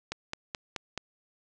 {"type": "click train", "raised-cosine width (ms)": 0.2, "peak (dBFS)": -16, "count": 5, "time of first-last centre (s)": [0.12, 0.977], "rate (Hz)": 4.67, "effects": ["resampled to 22050 Hz", "9-bit"]}